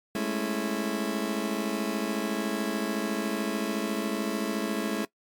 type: chord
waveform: 30% pulse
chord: A major seventh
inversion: third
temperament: just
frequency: 206.2 / 220 / 275 / 330 Hz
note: G#3 / A3 / C#4 / E4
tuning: -12 / 0 / -14 / +2 cents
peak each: -30 / -30 / -32 / -31 dBFS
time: 0.15-5.05 s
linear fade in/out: 2 ms
effects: noise-tail reverb RT60 0.1 s tail -20 dB re dry + MP3 96 kbps